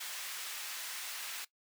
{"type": "high-pass noise", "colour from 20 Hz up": "pink", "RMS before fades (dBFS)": -42, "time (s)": [0, 1.45], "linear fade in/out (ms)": 10, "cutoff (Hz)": 1600, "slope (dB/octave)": 12, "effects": ["noise-tail reverb RT60 0.1 s tail -18 dB re dry"]}